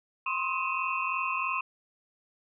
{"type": "tone cluster", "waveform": "sine", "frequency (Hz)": [1022, 1065, 1267, 2527, 2704], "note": ["C6", "C6", "D#6", "D#7", "E7"], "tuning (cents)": [-41, 30, 31, 26, 43], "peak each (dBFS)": [-38, -31, -38, -33, -36], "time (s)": [0.26, 1.61], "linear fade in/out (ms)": 5, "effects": []}